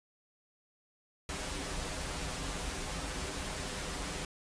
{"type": "noise with comb filter", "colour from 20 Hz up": "pink", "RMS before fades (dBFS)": -38, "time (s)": [1.29, 4.25], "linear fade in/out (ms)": 2, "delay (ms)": 8.9, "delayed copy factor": -0.65, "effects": ["resampled to 22050 Hz"]}